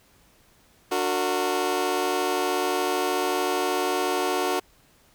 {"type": "chord", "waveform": "20% pulse", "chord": "D augmented", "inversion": "none", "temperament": "just", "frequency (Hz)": [293.7, 367.1, 458.9], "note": ["D4", "F#4", "A#4"], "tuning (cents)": [0, -14, -27], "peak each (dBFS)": [-26, -20, -24], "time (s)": [0.91, 4.6], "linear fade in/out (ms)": 10, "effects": ["pink hiss -59 dBFS RMS until 5.14 s"]}